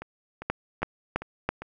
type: two click trains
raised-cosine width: 0.5 ms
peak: -10 / -22 dBFS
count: 4 / 5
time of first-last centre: 0.5-1.49 / 0.02-1.62 s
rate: 3.03 / 2.5 Hz
effects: none